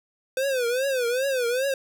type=tone with vibrato; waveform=square; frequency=510 Hz; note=C5; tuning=44 cents flat; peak=-23 dBFS; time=0.37-1.74 s; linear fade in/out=2 ms; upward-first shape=triangle; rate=2.5 Hz; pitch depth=170 cents each way; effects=none